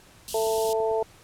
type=band-stop noise; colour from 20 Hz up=white; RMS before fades=-34 dBFS; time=0.28-0.73 s; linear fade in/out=0 ms; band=240 to 2700 Hz; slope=96 dB/octave
type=harmonic tone; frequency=221.7 Hz; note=A3; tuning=13 cents sharp; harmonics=2 / 3 / 4; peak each=-24 / -28 / -30 dBFS; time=0.34-1.03 s; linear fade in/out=5 ms
type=click train; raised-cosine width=2 ms; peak=-31 dBFS; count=6; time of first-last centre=0.47-1.025 s; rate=9.01 Hz
effects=pink hiss -53 dBFS RMS until 1.23 s + low-pass 12000 Hz 12 dB/octave